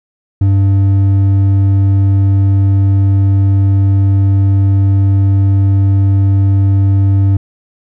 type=tone with hard clipping; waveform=sine; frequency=98 Hz; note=G2; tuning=in tune; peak=-8 dBFS; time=0.41-7.37 s; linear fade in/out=5 ms; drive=5 dB; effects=none